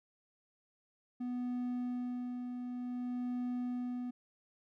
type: tone with tremolo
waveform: triangle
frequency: 246.9 Hz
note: B3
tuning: in tune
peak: -32 dBFS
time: 1.2-4.11 s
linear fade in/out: 10 ms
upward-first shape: sine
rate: 0.55 Hz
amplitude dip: 40%
effects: none